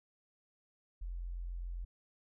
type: tone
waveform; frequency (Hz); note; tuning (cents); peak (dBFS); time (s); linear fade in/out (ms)
sine; 43.65; F1; 0; -38; 1.01-1.85; 10
effects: none